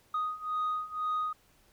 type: beating tone pair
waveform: sine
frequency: 1244 / 1246 Hz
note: D#6 / D#6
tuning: -1 / +2 cents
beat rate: 2 Hz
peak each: -33 / -31 dBFS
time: 0.14-1.33 s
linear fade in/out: 5 ms
effects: tanh soft clip ceiling -26 dBFS + pink hiss -65 dBFS RMS until 1.72 s